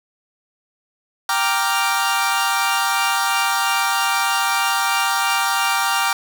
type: chord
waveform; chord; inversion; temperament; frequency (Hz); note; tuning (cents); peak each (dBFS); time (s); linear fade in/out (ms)
sawtooth; G minor seventh; none; equal; 784 / 932.3 / 1174.7 / 1396.9; G5 / Bb5 / D6 / F6; 0 / 0 / 0 / 0; -19; 1.29-6.13; 2
effects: none